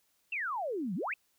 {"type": "exponential two-way sweep", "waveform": "sine", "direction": "down then up", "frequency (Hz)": [2794, 164.81, 2794], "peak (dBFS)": -32, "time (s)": [0.32, 1.14], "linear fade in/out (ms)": 5, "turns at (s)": 0.95, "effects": ["white hiss -73 dBFS RMS until 1.38 s"]}